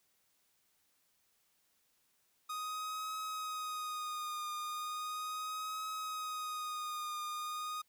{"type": "tone with vibrato", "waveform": "45% pulse", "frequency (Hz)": 1244.5, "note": "D#6", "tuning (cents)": 0, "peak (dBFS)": -38, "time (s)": [2.49, 7.82], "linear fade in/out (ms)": 10, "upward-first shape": "triangle", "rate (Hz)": 0.37, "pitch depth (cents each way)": 41, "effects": ["white hiss -75 dBFS RMS until 7.88 s"]}